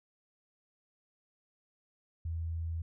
sine tone, 82.41 Hz, E2, in tune, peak -33 dBFS, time 2.25-2.82 s, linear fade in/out 5 ms, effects none

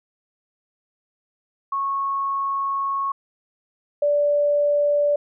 sine tone pair in turn, 1100 / 582.7 Hz, C#6 / D5, -14 / -14 cents, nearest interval major seventh, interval 1100 cents, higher first, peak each -21 / -16 dBFS, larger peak second, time 1.72-3.12 / 4.02-5.16 s, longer first, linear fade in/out 5 ms, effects none

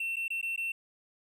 triangle tone with dropouts, 2700 Hz, E7, 41 cents sharp, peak -29 dBFS, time 0-0.72 s, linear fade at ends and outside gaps 5 ms, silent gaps 0.159-0.166 / 0.281-0.303 / 0.414-0.427 / 0.562-0.576 s, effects none

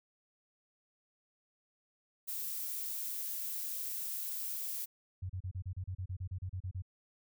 violet noise, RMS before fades -39 dBFS, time 2.27-4.86 s, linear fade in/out 20 ms
sine tone bursts, 92.5 Hz, F#2, in tune, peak -36 dBFS, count 15, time 5.22-6.822 s, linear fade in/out 10 ms, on 76 ms, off 33 ms
effects none

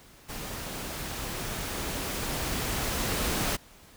pink noise with level ramp, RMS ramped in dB -38 to -28 dBFS, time 0.28-3.57 s, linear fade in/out 20 ms, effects pink hiss -54 dBFS RMS until 3.96 s

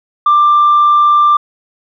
sine tone, 1184 Hz, D6, 14 cents sharp, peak -4 dBFS, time 0.26-1.37 s, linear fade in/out 5 ms, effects tanh soft clip ceiling -3 dBFS

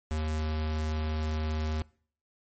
square tone, 77.7 Hz, D#2, 2 cents flat, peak -29 dBFS, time 0.11-1.82 s, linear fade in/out 0 ms, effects noise-tail reverb RT60 0.5 s tail -23 dB re dry + MP3 32 kbps

